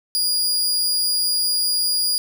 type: tone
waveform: sawtooth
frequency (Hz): 4861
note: D#8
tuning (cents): -41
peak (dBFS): -15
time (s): 0.15-2.18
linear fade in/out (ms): 0
effects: 8-bit